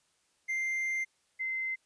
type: tone pair in turn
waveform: triangle / sine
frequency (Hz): 2093 / 2069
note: C7 / C7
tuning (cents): 0 / -20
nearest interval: unison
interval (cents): 20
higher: first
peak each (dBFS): -28 / -31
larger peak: first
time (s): 0.48-1.05 / 1.39-1.76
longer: first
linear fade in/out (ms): 20
effects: white hiss -72 dBFS RMS until 1.85 s + resampled to 22050 Hz